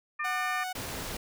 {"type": "harmonic tone", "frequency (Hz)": 600, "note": "D5", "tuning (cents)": 37, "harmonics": [2, 3, 4], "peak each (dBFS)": [-33, -33, -38], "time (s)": [0.19, 0.64], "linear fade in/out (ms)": 10}
{"type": "tone", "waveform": "sawtooth", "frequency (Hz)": 740, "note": "F#5", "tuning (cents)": 0, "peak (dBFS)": -29, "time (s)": [0.24, 0.73], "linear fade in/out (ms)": 10}
{"type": "noise", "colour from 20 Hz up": "pink", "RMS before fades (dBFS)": -37, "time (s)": [0.75, 1.17], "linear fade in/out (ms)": 5}
{"effects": []}